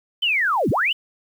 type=linear two-way sweep; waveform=sine; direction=down then up; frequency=3115 to 85.5 to 3115 Hz; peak=-17 dBFS; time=0.22-0.93 s; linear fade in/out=10 ms; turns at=0.7 s; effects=8-bit